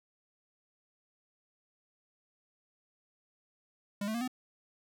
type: tone with pitch steps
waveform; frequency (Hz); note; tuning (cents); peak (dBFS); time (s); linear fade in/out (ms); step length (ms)
square; 202.6 / 218.4 / 235.4 / 253.8; G#3 / A3 / A#3 / B3; -43 / -13 / +17 / +47; -33; 4.01-4.278; 5; 67
effects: none